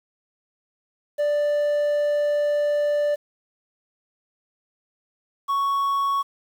triangle tone pair in turn, 587.3 / 1111.9 Hz, D5 / C#6, 0 / +5 cents, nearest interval major seventh, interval 1105 cents, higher second, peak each -17 / -18 dBFS, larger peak first, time 1.18-3.16 / 5.48-6.23 s, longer first, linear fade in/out 20 ms, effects 8-bit

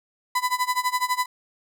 35% pulse tone with tremolo, 1000 Hz, B5, 21 cents sharp, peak -17 dBFS, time 0.35-1.26 s, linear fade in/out 5 ms, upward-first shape sine, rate 12 Hz, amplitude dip 90%, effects none

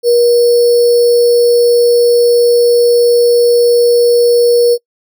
sine tone with sample-and-hold, 478.5 Hz, A#4, 45 cents sharp, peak -5 dBFS, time 0.03-4.78 s, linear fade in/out 50 ms, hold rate 4900 Hz, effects noise-tail reverb RT60 0.1 s tail -25 dB re dry

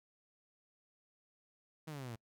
sawtooth exponential sweep, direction down, 162 to 110 Hz, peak -39 dBFS, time 1.87-2.16 s, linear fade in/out 10 ms, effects noise-tail reverb RT60 0.1 s tail -26 dB re dry

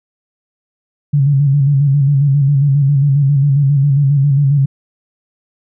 sine tone with vibrato, 140.5 Hz, C#3, 24 cents sharp, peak -8 dBFS, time 1.13-4.66 s, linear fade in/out 10 ms, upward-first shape square, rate 7.4 Hz, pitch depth 56 cents each way, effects none

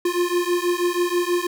square beating tone pair, 349.2 / 355.4 Hz, F4 / F4, 0 / +30 cents, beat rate 6.2 Hz, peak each -23 dBFS, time 0.05-1.47 s, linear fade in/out 5 ms, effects none

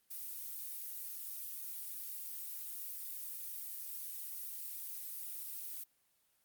violet noise, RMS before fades -44 dBFS, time 0.1-5.84 s, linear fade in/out 10 ms, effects white hiss -75 dBFS RMS until 6.44 s + Opus 32 kbps

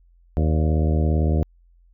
harmonic tone with a mistuned harmonic, 77.8 Hz, D#2, in tune, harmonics 1 / 2 / 3 / 4 / 5 / 6 / 7 / 8 / 9, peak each -18 / -24 / -28 / -30 / -32 / -34 / -35 / -36 / -37 dBFS, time 0.37-1.43 s, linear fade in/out 0 ms, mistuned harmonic 8, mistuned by -74 cents, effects added 43 Hz sine -52 dBFS peak until 1.93 s

